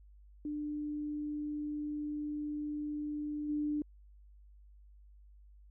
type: tone with level steps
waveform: sine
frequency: 297.4 Hz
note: D4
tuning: 22 cents sharp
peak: -35 / -31 dBFS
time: 0.45-3.82 s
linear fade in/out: 2 ms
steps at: 3.48 s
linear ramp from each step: 20 ms
effects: added 50 Hz sine -55 dBFS peak until 5.7 s